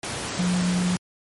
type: tone in noise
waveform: sine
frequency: 180 Hz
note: F#3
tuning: 47 cents flat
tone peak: -20 dBFS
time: 0.39-0.96 s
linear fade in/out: 2 ms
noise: pink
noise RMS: -29 dBFS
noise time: 0.03-0.97 s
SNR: +6 dB
effects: high-pass 100 Hz 12 dB/octave + MP3 48 kbps